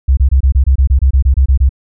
sine tone bursts, 66.4 Hz, C2, 26 cents sharp, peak -5 dBFS, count 14, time 0.08-1.693 s, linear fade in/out 10 ms, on 92 ms, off 25 ms, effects none

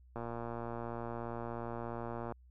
click train, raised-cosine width 1 ms, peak -27 dBFS, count 254, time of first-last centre 0.16-2.322 s, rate 117 Hz, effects added 62 Hz sine -57 dBFS peak until 2.5 s

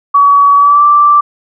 sine tone with pitch glide, 1134 to 1171.3 Hz, C#6 to D6, +39 to -5 cents, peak -3 dBFS, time 0.14-1.21 s, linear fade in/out 10 ms, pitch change +56 cents, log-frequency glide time 0.56-0.84 s, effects none

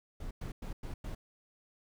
brown noise bursts, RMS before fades -40 dBFS, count 5, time 0.2-1.15 s, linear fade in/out 5 ms, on 110 ms, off 100 ms, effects none

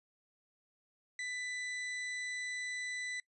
40% pulse tone, 1990 Hz, B6, 13 cents sharp, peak -37 dBFS, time 1.19-3.2 s, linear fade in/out 2 ms, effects noise-tail reverb RT60 0.1 s tail -22 dB re dry + resampled to 24000 Hz

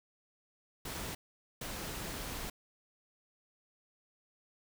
pink noise bursts at uneven times, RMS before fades -41 dBFS, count 2, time 0.85-1.15 / 1.61-2.5 s, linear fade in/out 5 ms, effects none

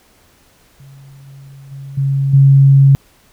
sine tone with level steps, 137.4 Hz, C#3, 15 cents flat, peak -36 / -34 / -27 / -12 / -4 dBFS, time 0.8-2.95 s, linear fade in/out 0 ms, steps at 1.26 / 1.71 / 1.97 / 2.33 s, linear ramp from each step 10 ms, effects pink hiss -51 dBFS RMS until 3.32 s

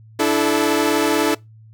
sawtooth chord, D suspended second, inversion none, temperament equal with one note detuned, 293.7 / 329.6 / 434.4 Hz, D4 / E4 / A4, 0 / 0 / -22 cents, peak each -16 dBFS, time 0.19-1.35 s, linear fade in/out 10 ms, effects noise-tail reverb RT60 0.2 s tail -23 dB re dry + added 110 Hz sine -42 dBFS peak until 1.73 s

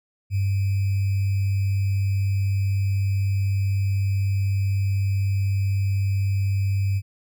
sine tone with sample-and-hold, 98 Hz, G2, in tune, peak -19 dBFS, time 0.3-7.02 s, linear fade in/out 50 ms, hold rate 2450 Hz, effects none

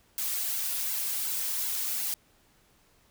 blue noise with flanger, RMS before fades -31 dBFS, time 0.18-2.14 s, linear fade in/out 0 ms, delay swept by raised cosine 1.6 to 4.7 ms, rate 2.7 Hz, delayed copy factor -1, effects pink hiss -64 dBFS RMS until 3.1 s

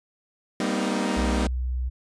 sawtooth chord, C minor seventh, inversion second, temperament equal with one note detuned, 196 / 233.1 / 254.9 / 311.1 Hz, G3 / Bb3 / C4 / Eb4, 0 / 0 / -45 / 0 cents, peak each -24 / -25 / -26 / -26 dBFS, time 0.6-1.47 s, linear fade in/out 2 ms
sine tone, 62.7 Hz, B1, 27 cents sharp, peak -24 dBFS, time 1.16-1.9 s, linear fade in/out 20 ms
effects resampled to 22050 Hz

